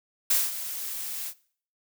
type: noise with ADSR envelope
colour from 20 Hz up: blue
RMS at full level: -21 dBFS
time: 0.3-1.34 s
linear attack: 7 ms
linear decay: 200 ms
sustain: -13 dB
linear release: 64 ms
effects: noise-tail reverb RT60 0.5 s tail -20 dB re dry